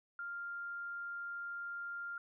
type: tone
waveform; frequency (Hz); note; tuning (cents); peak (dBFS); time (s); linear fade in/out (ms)
sine; 1396.9; F6; 0; -40; 0.19-2.18; 2
effects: none